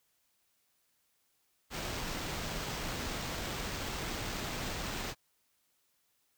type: noise with sample-and-hold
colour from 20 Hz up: pink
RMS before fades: -38 dBFS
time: 1.7-5.15 s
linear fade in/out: 50 ms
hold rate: 11025 Hz
effects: white hiss -75 dBFS RMS until 6.37 s